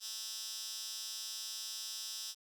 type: tone with high-pass filter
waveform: 10% pulse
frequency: 220 Hz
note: A3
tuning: in tune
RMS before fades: -43 dBFS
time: 0-2.35 s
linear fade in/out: 50 ms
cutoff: 4800 Hz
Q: 2.5
effects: none